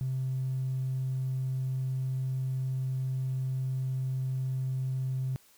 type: tone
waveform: triangle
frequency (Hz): 130.81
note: C3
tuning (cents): 0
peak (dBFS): -25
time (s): 0.01-5.36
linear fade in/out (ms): 0
effects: tanh soft clip ceiling -26 dBFS + white hiss -61 dBFS RMS until 5.57 s